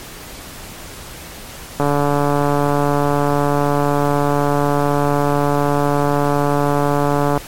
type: click train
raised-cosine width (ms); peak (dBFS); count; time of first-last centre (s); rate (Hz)
1; -3; 804; 1.8-7.376; 144
effects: pink hiss -34 dBFS RMS until 7.47 s + MP3 64 kbps